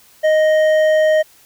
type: tone with hard clipping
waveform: triangle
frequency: 622.3 Hz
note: D#5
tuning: in tune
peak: -12 dBFS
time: 0.23-1.23 s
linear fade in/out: 20 ms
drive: 11 dB
effects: white hiss -49 dBFS RMS until 1.45 s